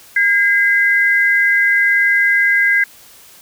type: tone pair together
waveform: sine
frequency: 1619 / 2040 Hz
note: G#6 / C7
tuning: -45 / -44 cents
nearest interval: major third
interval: 401 cents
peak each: -13 dBFS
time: 0.16-2.84 s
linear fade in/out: 5 ms
effects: white hiss -43 dBFS RMS until 3.41 s